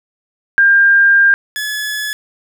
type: tone pair in turn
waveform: sine / sawtooth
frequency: 1600 / 1707.5 Hz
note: G6 / G#6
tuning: +35 / +48 cents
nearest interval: minor second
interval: 113 cents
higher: second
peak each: -6 / -15 dBFS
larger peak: first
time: 0.58-1.34 / 1.56-2.13 s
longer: first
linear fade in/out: 0 ms
effects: none